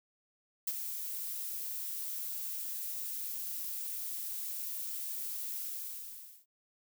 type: noise with ADSR envelope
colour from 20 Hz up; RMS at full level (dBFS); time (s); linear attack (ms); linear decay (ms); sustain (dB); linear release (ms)
violet; -32; 0.67-6.46; 6; 43; -7; 810
effects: none